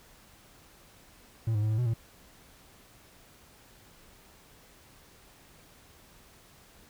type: tone with pitch steps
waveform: triangle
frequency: 112.8 / 105 / 108.1 / 109.1 / 123 / 113.8 Hz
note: A2 / G#2 / A2 / A2 / B2 / A#2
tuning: +44 / +19 / -30 / -14 / -7 / -41 cents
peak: -23 dBFS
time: 1.47-1.938 s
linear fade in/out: 5 ms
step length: 78 ms
effects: pink hiss -57 dBFS RMS until 6.89 s